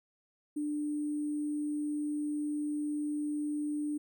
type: tone with sample-and-hold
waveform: sine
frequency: 297 Hz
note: D4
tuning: 20 cents sharp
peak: -31 dBFS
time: 0.56-3.98 s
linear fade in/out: 10 ms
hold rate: 8820 Hz
effects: none